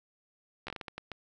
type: slowing click train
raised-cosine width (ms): 0.3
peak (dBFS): -23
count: 9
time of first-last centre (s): 0.67-1.117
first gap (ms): 13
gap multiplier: 1.4
effects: none